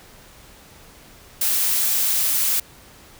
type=noise; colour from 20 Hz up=blue; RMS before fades=-20 dBFS; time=1.41-2.6 s; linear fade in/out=5 ms; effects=pink hiss -47 dBFS RMS until 3.19 s